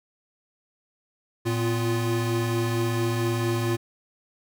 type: tone cluster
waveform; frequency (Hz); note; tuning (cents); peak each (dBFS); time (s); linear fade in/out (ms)
square; 114.7 / 249.5 / 348.5; A#2 / B3 / F4; -28 / +18 / -4; -26 / -34 / -28; 1.45-3.77; 20
effects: none